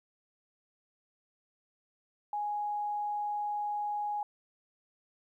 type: tone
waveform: sine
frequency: 830.6 Hz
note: G#5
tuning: in tune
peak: -31 dBFS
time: 2.33-4.23 s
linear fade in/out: 2 ms
effects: 12-bit